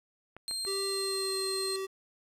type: clicks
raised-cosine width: 0.5 ms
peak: -30 dBFS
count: 3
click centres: 0.366 / 0.511 / 0.65 s
type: tone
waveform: 30% pulse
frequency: 4186 Hz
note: C8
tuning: in tune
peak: -30 dBFS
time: 0.48-1.76 s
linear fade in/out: 0 ms
type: tone with pitch glide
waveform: square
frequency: 392 to 384.4 Hz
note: G4 to G4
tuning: 0 to -34 cents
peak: -34 dBFS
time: 0.66-1.87 s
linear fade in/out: 20 ms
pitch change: -34 cents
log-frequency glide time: 0.89-1.35 s
effects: resampled to 32000 Hz + 10-bit